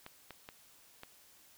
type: clicks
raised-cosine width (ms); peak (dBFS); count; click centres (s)
0.3; -30; 4; 0.064 / 0.307 / 0.489 / 1.034
effects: white hiss -62 dBFS RMS until 1.57 s